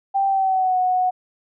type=tone with pitch glide; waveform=sine; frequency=784 to 735.7 Hz; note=G5 to F#5; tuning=0 to -10 cents; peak=-16 dBFS; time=0.14-1.11 s; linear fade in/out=20 ms; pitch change=-110 cents; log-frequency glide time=0.27-0.77 s; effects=none